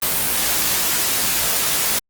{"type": "noise with comb filter", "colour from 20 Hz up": "white", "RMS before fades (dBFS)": -19, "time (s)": [0.02, 1.99], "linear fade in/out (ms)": 5, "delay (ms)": 18, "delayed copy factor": 0.5, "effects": ["Opus 32 kbps"]}